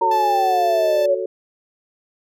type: exponential sweep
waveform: sine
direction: down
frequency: 932.3 to 554.4 Hz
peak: -15 dBFS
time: 0.01-1.15 s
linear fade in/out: 10 ms
type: chord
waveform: sine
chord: F# minor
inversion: none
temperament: just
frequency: 370 / 444 / 555 Hz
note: F#4 / A4 / C#5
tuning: 0 / +16 / +2 cents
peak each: -25 / -26 / -27 dBFS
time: 0.01-1.26 s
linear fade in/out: 5 ms
type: tone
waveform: 10% pulse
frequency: 880 Hz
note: A5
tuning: in tune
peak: -23 dBFS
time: 0.11-1.06 s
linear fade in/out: 5 ms
effects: none